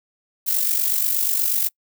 violet noise with amplitude modulation, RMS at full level -18 dBFS, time 0.46-1.69 s, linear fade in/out 20 ms, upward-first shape sine, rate 48.3 Hz, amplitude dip 60%, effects noise-tail reverb RT60 0.1 s tail -26 dB re dry

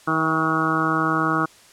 harmonic tone with a mistuned harmonic, 159.5 Hz, D#3, 43 cents sharp, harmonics 1 / 2 / 3 / 4 / 5 / 6 / 7 / 8 / 9, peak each -28 / -24 / -32 / -33 / -31 / -35 / -25 / -24 / -26 dBFS, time 0.07-1.46 s, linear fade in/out 10 ms, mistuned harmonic 4, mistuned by +26 cents, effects white hiss -50 dBFS RMS until 1.72 s + low-pass 9000 Hz 12 dB/octave

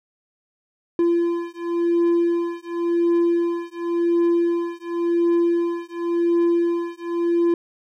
triangle beating tone pair, 341.3 / 342.22 Hz, F4 / F4, -40 / -35 cents, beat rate 0.92 Hz, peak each -19 dBFS, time 0.99-7.54 s, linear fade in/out 2 ms, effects none

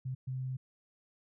sine tone bursts at uneven times, 129.8 Hz, C3, 13 cents flat, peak -34 dBFS, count 2, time 0.05-0.15 / 0.27-0.57 s, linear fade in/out 10 ms, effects none

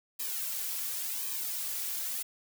blue noise with flanger, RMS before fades -35 dBFS, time 0.19-2.23 s, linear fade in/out 10 ms, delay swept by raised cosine 1.4 to 3.3 ms, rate 0.92 Hz, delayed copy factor -0.85, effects none

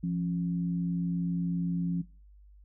sine tone pair together, 172.89 / 273.1 Hz, F3 / C#4, -17 / -26 cents, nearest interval minor sixth, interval 791 cents, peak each -28 / -37 dBFS, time 0.03-2.02 s, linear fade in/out 10 ms, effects noise-tail reverb RT60 0.3 s tail -18 dB re dry + added 50 Hz sine -52 dBFS peak until 2.64 s

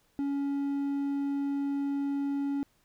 triangle tone, 280.5 Hz, C#4, 21 cents sharp, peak -26 dBFS, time 0.19-2.63 s, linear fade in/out 0 ms, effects pink hiss -69 dBFS RMS until 2.84 s

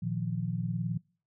sine chord, Bb suspended fourth, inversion none, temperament equal, 116.54 / 155.56 / 174.61 Hz, Bb2 / Eb3 / F3, 0 / 0 / 0 cents, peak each -34 / -35 / -33 dBFS, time 0.02-0.98 s, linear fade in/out 10 ms, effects noise-tail reverb RT60 0.4 s tail -25 dB re dry

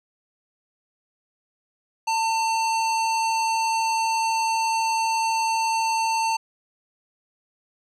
square tone with low-pass filter, 898 Hz, A5, 35 cents sharp, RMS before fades -23 dBFS, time 2.07-6.37 s, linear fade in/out 10 ms, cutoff 7400 Hz, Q 1.3, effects none

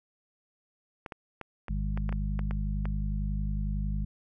clicks, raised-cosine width 0.5 ms, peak -23 dBFS, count 10, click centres 1.062 / 1.122 / 1.413 / 1.683 / 1.975 / 2.092 / 2.126 / 2.392 / 2.51 / 2.855 s
harmonic tone, 51 Hz, G#1, 31 cents flat, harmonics 1 / 2 / 3 / 4, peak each -29 / -39 / -36 / -38 dBFS, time 1.69-4.05 s, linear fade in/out 10 ms
effects none

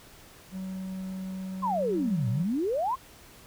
triangle tone, 188.4 Hz, F#3, 32 cents sharp, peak -31 dBFS, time 0.51-2.46 s, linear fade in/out 50 ms
sine exponential two-way sweep, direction down then up, 1108.7 to 110 to 1108.7 Hz, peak -25 dBFS, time 1.62-2.96 s, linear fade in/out 20 ms, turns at 2.29 s
effects pink hiss -52 dBFS RMS until 3.46 s

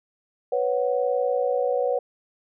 sine chord, B suspended second, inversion none, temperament equal, 493.9 / 554.4 / 740 Hz, B4 / C#5 / F#5, 0 / 0 / 0 cents, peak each -23 / -25 / -29 dBFS, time 0.52-1.99 s, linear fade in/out 5 ms, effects none

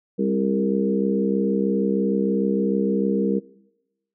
harmonic tone with a mistuned harmonic, 66.5 Hz, C2, 29 cents sharp, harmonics 3 / 4 / 5 / 6 / 7, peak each -22 / -28 / -27 / -28 / -25 dBFS, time 0.18-3.4 s, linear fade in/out 20 ms, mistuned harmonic 6, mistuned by +15 cents, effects noise-tail reverb RT60 1.0 s tail -23 dB re dry

